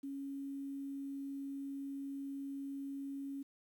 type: tone with quantisation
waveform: sine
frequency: 276.2 Hz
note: C#4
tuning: 6 cents flat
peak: -40 dBFS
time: 0.03-3.43 s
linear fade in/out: 10 ms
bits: 11
effects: none